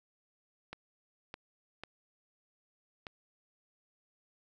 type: clicks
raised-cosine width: 0.3 ms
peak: -26 dBFS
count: 4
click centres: 0.73 / 1.341 / 1.836 / 3.068 s
effects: none